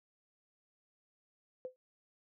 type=tone with exponential decay; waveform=sine; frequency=510 Hz; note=C5; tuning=44 cents flat; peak=-35 dBFS; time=1.65-1.76 s; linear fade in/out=0 ms; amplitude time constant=22 ms; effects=high-pass 150 Hz 12 dB/octave